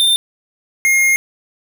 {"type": "tone pair in turn", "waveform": "square", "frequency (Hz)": [3594, 2137], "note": ["A7", "C7"], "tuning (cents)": [36, 36], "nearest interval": "major sixth", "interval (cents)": 900, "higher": "first", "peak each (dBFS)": -11, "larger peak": "neither", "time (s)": [[0, 0.16], [0.85, 1.16]], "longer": "second", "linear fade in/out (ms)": 0, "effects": []}